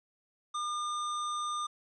square tone, 1208 Hz, D6, 48 cents sharp, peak -33 dBFS, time 0.54-1.67 s, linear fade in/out 10 ms, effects resampled to 22050 Hz + 11-bit

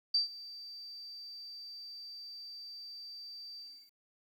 sine tone with ADSR envelope, 4657 Hz, D8, 15 cents flat, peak -24 dBFS, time 0.14-3.92 s, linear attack 7 ms, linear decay 130 ms, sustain -20 dB, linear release 340 ms, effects 11-bit

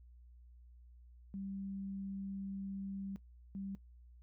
sine tone bursts at uneven times, 195.4 Hz, G3, 5 cents flat, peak -40 dBFS, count 2, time 1.34-3.16 / 3.55-3.75 s, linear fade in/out 0 ms, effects noise-tail reverb RT60 0.1 s tail -18 dB re dry + added 60 Hz sine -56 dBFS peak until 4.22 s

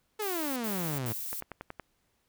sawtooth exponential sweep, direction down, 440 to 110 Hz, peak -28 dBFS, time 0.19-1.13 s, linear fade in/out 10 ms
violet noise bursts, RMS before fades -37 dBFS, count 3, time 0.22-1.402 s, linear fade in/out 0 ms, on 340 ms, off 81 ms
click train, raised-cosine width 0.5 ms, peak -24 dBFS, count 6, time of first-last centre 1.33-1.797 s, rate 10.7 Hz
effects pink hiss -74 dBFS RMS until 2.28 s

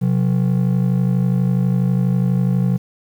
triangle ring-modulated tone, 155.56 Hz, D#3, in tune, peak -9 dBFS, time 0.01-2.78 s, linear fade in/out 20 ms, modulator 26.1 Hz, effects 8-bit

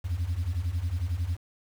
sine beating tone pair, 80 / 91 Hz, D#2 / F#2, +49 / -28 cents, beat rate 11 Hz, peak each -29 / -27 dBFS, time 0.04-1.37 s, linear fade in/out 20 ms, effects tanh soft clip ceiling -23 dBFS + 8-bit

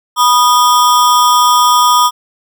square ring-modulated tone, 1108.7 Hz, C#6, in tune, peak -4 dBFS, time 0.16-2.11 s, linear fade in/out 50 ms, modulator 126 Hz, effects none

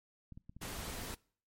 clicks, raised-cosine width 5 ms, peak -37 dBFS, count 11, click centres 0.323 / 0.375 / 0.495 / 0.566 / 0.633 / 0.737 / 0.787 / 0.83 / 0.88 / 0.94 / 1.018 s
pink noise, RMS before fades -43 dBFS, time 0.61-1.15 s, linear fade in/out 10 ms
effects noise-tail reverb RT60 0.5 s tail -24 dB re dry + MP3 64 kbps

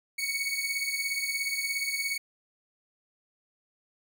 sawtooth beating tone pair, 2217 / 2234 Hz, C#7 / C#7, 0 / +13 cents, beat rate 17 Hz, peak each -29 / -28 dBFS, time 0.18-2.18 s, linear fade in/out 10 ms, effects none

